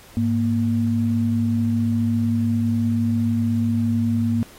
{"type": "tone pair together", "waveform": "sine", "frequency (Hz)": [103.83, 233.1], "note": ["G#2", "A#3"], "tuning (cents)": [0, 0], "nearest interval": "octave + major second", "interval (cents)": 1400, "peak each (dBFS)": [-22, -19], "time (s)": [0.17, 4.43], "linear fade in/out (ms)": 0, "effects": ["pink hiss -47 dBFS RMS until 4.58 s", "AAC 48 kbps"]}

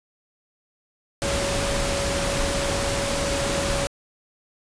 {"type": "tone in noise", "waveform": "sine", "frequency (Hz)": 560, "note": "C#5", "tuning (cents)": 18, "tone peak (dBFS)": -27, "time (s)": [1.22, 3.87], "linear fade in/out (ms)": 0, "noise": "pink", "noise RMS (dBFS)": -25, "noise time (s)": [1.22, 3.87], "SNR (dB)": -5, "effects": ["resampled to 22050 Hz"]}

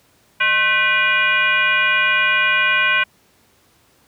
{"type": "tone with frequency modulation", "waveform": "sine", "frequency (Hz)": 1975.5, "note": "B6", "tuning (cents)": 0, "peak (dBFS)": -13, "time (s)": [0.4, 3.04], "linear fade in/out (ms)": 10, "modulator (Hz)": 454, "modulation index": 1.8, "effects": ["pink hiss -56 dBFS RMS until 4.07 s", "high-pass 80 Hz 12 dB/octave"]}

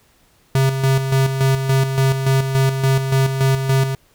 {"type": "tone with tremolo", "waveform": "square", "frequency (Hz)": 134, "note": "C3", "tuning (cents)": 42, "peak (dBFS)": -13, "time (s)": [0.55, 3.95], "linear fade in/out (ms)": 2, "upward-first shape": "square", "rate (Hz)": 3.5, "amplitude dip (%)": 55, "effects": ["pink hiss -56 dBFS RMS until 4.14 s"]}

